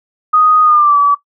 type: tone with pitch glide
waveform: sine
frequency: 1244.5 to 1147.8 Hz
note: D#6 to D6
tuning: 0 to -40 cents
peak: -6 dBFS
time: 0.33-1.15 s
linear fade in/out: 10 ms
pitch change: -140 cents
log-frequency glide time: 0.63-0.98 s
effects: noise-tail reverb RT60 0.1 s tail -18 dB re dry